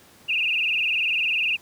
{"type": "tone with vibrato", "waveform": "sine", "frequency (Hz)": 2637, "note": "E7", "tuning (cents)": 0, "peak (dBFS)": -20, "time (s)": [0.28, 1.57], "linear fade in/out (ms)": 20, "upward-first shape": "triangle", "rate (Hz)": 20, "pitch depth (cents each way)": 160, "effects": ["pink hiss -52 dBFS RMS until 1.61 s", "high-pass 100 Hz 12 dB/octave"]}